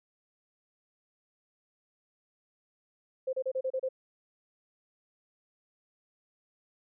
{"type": "tone bursts", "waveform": "sine", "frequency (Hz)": 522, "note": "C5", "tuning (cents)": -4, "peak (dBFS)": -28, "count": 7, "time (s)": [3.27, 3.889], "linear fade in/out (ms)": 10, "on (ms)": 61, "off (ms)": 32, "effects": []}